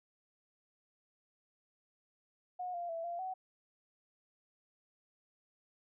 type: tone with pitch steps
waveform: sine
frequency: 725 / 695 / 663 / 690 / 750 Hz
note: F#5 / F5 / E5 / F5 / F#5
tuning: -35 / -9 / +10 / -21 / +23 cents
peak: -37 dBFS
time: 2.59-3.34 s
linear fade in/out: 10 ms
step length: 150 ms
effects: none